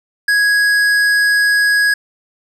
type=tone with tanh clipping; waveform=sine; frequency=1661.2 Hz; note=G#6; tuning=in tune; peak=-12 dBFS; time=0.28-1.94 s; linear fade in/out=5 ms; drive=13 dB; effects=none